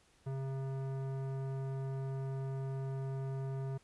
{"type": "tone with tanh clipping", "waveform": "sine", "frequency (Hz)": 134.5, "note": "C3", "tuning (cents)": 48, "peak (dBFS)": -38, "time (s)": [0.26, 3.78], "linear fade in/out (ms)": 10, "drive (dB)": 16, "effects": ["pink hiss -68 dBFS RMS until 3.83 s", "resampled to 24000 Hz"]}